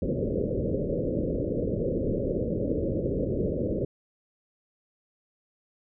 white low-pass noise, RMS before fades -28 dBFS, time 0.02-3.85 s, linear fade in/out 2 ms, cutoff 570 Hz, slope 96 dB/octave, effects none

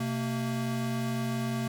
square tone pair together, 127.7 / 228.2 Hz, C3 / A#3, -42 / -37 cents, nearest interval minor seventh, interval 1005 cents, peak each -33 / -32 dBFS, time 0-1.68 s, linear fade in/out 5 ms, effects none

